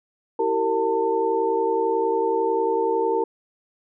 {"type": "tone cluster", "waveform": "sine", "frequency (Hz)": [329.7, 388, 459, 895], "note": ["E4", "G4", "A#4", "A5"], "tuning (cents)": [0, -18, -27, 29], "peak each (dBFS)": [-29, -25, -22, -25], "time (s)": [0.39, 3.24], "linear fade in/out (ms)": 5, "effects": []}